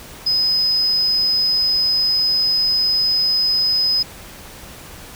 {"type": "tone", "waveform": "sine", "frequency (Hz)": 5040, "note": "D#8", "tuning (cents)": 21, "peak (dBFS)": -13, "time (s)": [0.26, 4.03], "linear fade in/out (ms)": 10, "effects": ["tanh soft clip ceiling -11 dBFS", "pink hiss -38 dBFS RMS until 5.15 s"]}